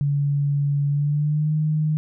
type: tone with pitch glide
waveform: sine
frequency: 142.8 to 153.94 Hz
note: D3 to D#3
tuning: -48 to -18 cents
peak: -18 dBFS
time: 0.01-1.97 s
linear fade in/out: 0 ms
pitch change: +130 cents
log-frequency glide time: 0.88-1.54 s
effects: none